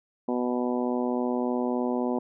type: harmonic tone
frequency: 123.47 Hz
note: B2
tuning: in tune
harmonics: 2 / 3 / 4 / 5 / 6 / 7 / 8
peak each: -27 / -31 / -33 / -35 / -37 / -38 / -39 dBFS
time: 0.28-2.19 s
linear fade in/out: 5 ms
effects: none